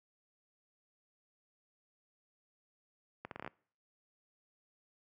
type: accelerating click train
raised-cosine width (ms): 0.5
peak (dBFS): -27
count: 8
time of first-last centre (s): 3.25-3.476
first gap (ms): 62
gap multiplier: 0.77
effects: noise-tail reverb RT60 0.5 s tail -24 dB re dry + high-pass 100 Hz 12 dB/octave